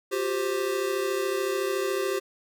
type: chord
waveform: square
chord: F suspended second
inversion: none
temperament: equal with one note detuned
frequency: 358.2 / 392 / 523.3 Hz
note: F4 / G4 / C5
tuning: +44 / 0 / 0 cents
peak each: -33 / -28 / -33 dBFS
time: 0.11-2.2 s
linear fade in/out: 20 ms
effects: none